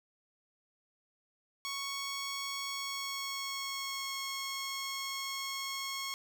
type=tone with pitch glide; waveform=10% pulse; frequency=1108.7 to 1090.9 Hz; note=C#6 to C#6; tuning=0 to -28 cents; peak=-28 dBFS; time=1.65-6.14 s; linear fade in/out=0 ms; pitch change=-28 cents; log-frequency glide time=2.7-4.18 s; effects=none